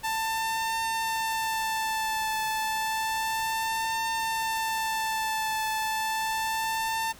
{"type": "tone with vibrato", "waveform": "sawtooth", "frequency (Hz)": 887, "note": "A5", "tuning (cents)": 14, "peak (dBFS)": -23, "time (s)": [0.03, 7.13], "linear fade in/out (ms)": 20, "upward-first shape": "triangle", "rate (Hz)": 0.31, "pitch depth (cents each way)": 27, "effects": ["pink hiss -50 dBFS RMS until 7.19 s"]}